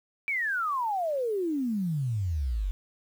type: exponential sweep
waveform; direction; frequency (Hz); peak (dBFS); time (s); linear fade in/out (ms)
sine; down; 2349 to 43.98; -26; 0.28-2.71; 0
effects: 9-bit